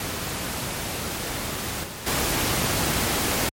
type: noise with level steps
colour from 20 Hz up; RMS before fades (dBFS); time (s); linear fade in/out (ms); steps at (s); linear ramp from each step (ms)
pink; -29 / -35 / -23; 0-3.49; 2; 1.83 / 2.06; 10
effects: high-pass 60 Hz 12 dB/octave + MP3 64 kbps